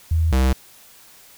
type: tone pair in turn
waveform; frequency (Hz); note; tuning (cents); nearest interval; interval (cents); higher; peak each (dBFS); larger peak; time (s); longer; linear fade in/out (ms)
sine / square; 81 / 65.19; E2 / C2; -30 / -6; major third; 376; first; -15 / -15; neither; 0.11-0.32 / 0.32-0.53; neither; 5
effects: white hiss -48 dBFS RMS until 1.37 s